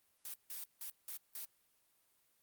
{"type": "noise bursts at uneven times", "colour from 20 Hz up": "blue", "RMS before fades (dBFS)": -45, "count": 5, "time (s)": [[0.25, 0.34], [0.5, 0.64], [0.81, 0.9], [1.08, 1.17], [1.35, 1.45]], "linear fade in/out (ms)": 2, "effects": ["white hiss -75 dBFS RMS until 2.42 s", "Opus 32 kbps"]}